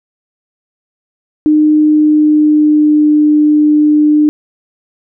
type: tone with pitch glide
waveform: sine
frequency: 304.7 to 300.5 Hz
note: D#4 to D4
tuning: -36 to +40 cents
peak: -5 dBFS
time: 1.46-4.29 s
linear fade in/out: 0 ms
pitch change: -24 cents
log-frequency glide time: 1.76-3.18 s
effects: none